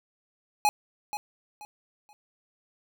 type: tone with echo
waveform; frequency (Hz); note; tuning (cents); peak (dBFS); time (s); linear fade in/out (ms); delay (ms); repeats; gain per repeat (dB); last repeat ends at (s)
square; 838; G#5; +15; -20; 0.65-0.69; 0; 480; 3; -11; 2.13
effects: none